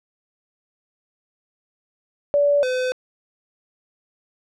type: tone pair in turn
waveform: sine / square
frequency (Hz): 576 / 508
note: D5 / B4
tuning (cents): -34 / +49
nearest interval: major second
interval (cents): 217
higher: first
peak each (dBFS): -14 / -21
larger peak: first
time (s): 2.34-2.63 / 2.63-2.92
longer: neither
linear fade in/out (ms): 0
effects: low-pass 6000 Hz 12 dB/octave

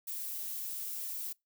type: noise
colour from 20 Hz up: violet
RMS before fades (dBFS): -39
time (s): 0.07-1.33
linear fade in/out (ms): 10
effects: noise-tail reverb RT60 0.2 s tail -25 dB re dry

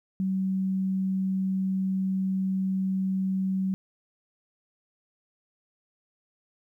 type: tone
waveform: sine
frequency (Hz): 190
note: F#3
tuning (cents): +46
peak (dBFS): -24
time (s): 0.2-3.74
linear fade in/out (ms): 0
effects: 11-bit

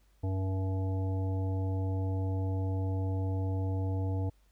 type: harmonic tone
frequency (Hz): 95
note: F#2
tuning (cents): +46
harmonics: 1 / 3 / 5 / 7 / 9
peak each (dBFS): -29 / -39 / -43 / -46 / -48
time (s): 0.23-4.3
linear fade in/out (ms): 10
effects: added 50 Hz sine -63 dBFS peak until 4.51 s + pink hiss -72 dBFS RMS until 4.51 s

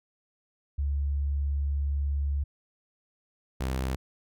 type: tone pair in turn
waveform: sine / sawtooth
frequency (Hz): 70.8 / 65.04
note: C#2 / C2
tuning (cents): +37 / -10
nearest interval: minor second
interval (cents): 147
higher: first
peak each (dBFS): -25 / -24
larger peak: second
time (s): 0.78-2.44 / 3.6-3.96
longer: first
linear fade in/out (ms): 10
effects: none

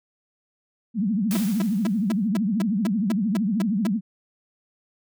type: tone with vibrato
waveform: sine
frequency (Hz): 207.7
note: G#3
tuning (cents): 0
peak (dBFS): -20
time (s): 0.94-4.01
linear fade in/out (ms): 50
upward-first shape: triangle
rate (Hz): 13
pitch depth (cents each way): 270
type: noise with exponential decay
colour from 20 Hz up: white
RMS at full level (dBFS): -31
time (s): 1.31-2.28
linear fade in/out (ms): 0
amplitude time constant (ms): 210
type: tone bursts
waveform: sawtooth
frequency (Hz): 329.6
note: E4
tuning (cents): 0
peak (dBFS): -22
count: 11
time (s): 1.35-3.87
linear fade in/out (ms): 2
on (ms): 20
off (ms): 230
effects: none

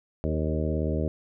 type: harmonic tone with a mistuned harmonic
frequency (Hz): 77.78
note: D#2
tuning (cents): 0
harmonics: 1 / 2 / 3 / 4 / 5 / 6 / 7 / 8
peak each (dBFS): -28 / -31 / -33 / -34 / -35 / -36 / -36 / -37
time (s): 0.24-1.08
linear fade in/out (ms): 0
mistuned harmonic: 6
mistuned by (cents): -19
effects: none

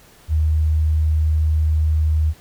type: tone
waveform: sine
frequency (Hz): 77.78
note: D#2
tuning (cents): 0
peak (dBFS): -14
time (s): 0.28-2.34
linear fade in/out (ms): 50
effects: pink hiss -49 dBFS RMS until 2.4 s

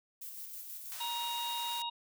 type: noise with tremolo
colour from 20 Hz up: violet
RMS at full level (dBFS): -44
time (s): 0.21-0.97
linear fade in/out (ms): 10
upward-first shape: square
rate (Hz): 6.2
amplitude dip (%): 30
type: high-pass noise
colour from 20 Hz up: white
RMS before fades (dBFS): -44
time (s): 0.92-1.82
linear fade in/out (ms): 0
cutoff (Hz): 710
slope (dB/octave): 24
type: harmonic tone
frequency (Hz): 942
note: A#5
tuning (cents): +18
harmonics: 1 / 3 / 4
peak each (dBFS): -37 / -43 / -39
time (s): 1-1.9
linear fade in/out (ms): 10
effects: none

